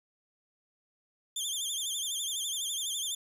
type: tone with vibrato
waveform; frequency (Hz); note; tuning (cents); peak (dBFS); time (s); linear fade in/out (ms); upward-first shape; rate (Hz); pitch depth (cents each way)
20% pulse; 3361; G#7; +20; -26; 1.36-3.15; 5; sine; 12; 120
effects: 10-bit